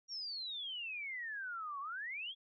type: exponential two-way sweep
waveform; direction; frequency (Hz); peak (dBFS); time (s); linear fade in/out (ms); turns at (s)
sine; down then up; 5700 to 1086 to 3416; -40; 0.08-2.35; 50; 1.8
effects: none